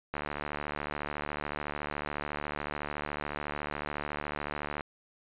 click train, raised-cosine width 0.5 ms, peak -19 dBFS, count 346, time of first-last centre 0.14-4.808 s, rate 73.9 Hz, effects resampled to 8000 Hz

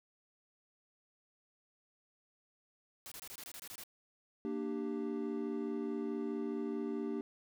white noise bursts, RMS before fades -48 dBFS, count 10, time 3.06-3.836 s, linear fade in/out 0 ms, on 56 ms, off 24 ms
triangle chord, G minor, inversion first, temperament equal with one note detuned, 233.1 / 297.8 / 392 Hz, Bb3 / D4 / G4, 0 / +24 / 0 cents, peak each -38 dBFS, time 4.45-7.21 s, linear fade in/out 0 ms
effects none

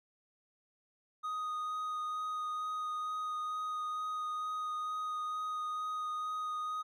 triangle tone with vibrato, 1244 Hz, D#6, 1 cent flat, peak -33 dBFS, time 1.23-6.83 s, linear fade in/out 20 ms, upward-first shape sine, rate 2.2 Hz, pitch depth 9 cents each way, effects none

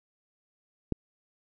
click, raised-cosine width 3 ms, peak -14 dBFS, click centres 0.923 s, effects none

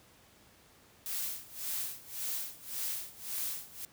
blue noise with tremolo, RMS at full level -35 dBFS, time 1.06-3.85 s, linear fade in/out 0 ms, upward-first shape sine, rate 1.8 Hz, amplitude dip 90%, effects pink hiss -61 dBFS RMS until 3.92 s + high-pass 60 Hz 12 dB/octave

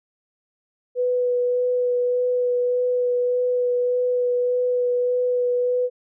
sine tone with vibrato, 493.9 Hz, B4, in tune, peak -18 dBFS, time 0.95-5.9 s, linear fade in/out 50 ms, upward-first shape sine, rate 1.7 Hz, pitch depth 11 cents each way, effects none

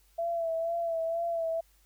sine tone with vibrato, 667 Hz, E5, 20 cents sharp, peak -28 dBFS, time 0.18-1.61 s, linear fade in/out 10 ms, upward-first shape sine, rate 2.1 Hz, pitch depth 37 cents each way, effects added 49 Hz sine -63 dBFS peak until 1.85 s + white hiss -67 dBFS RMS until 1.85 s

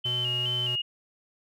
sine tone with vibrato, 2960 Hz, F#7, in tune, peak -26 dBFS, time 0.04-0.82 s, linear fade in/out 10 ms, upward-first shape square, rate 2.4 Hz, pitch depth 58 cents each way
square tone, 123.47 Hz, B2, in tune, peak -34 dBFS, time 0.05-0.76 s, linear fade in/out 10 ms
effects none

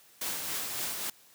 white noise with tremolo, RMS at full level -33 dBFS, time 0.21-1.1 s, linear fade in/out 5 ms, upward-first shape triangle, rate 3.6 Hz, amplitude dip 40%, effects white hiss -59 dBFS RMS until 1.34 s + high-pass 100 Hz 12 dB/octave

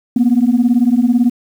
sine beating tone pair, 233.1 / 251.1 Hz, A#3 / B3, 0 / +29 cents, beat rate 18 Hz, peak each -11 dBFS, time 0.16-1.3 s, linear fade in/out 5 ms, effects tanh soft clip ceiling -4 dBFS + 7-bit

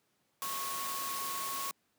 sine tone in noise, 1100 Hz, C#6, 14 cents flat, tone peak -38 dBFS, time 0.42-1.71 s, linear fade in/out 0 ms, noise white, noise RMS -39 dBFS, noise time 0.42-1.71 s, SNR -2 dB, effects pink hiss -75 dBFS RMS until 1.98 s + high-pass 150 Hz 12 dB/octave

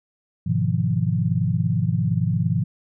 sine chord, F half-diminished seventh, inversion first, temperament just, 104.77 / 125.72 / 157.15 / 174.61 Hz, Ab2 / Cb3 / Eb3 / F3, +16 / +31 / +18 / 0 cents, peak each -24 dBFS, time 0.46-2.64 s, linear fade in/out 10 ms, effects none

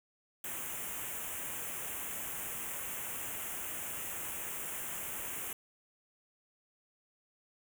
white band-stop noise, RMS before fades -40 dBFS, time 0.44-5.53 s, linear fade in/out 2 ms, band 3100 to 6600 Hz, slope 48 dB/octave, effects none

